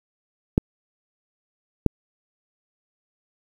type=clicks; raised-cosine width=3 ms; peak=-3 dBFS; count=2; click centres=0.579 / 1.863 s; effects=7-bit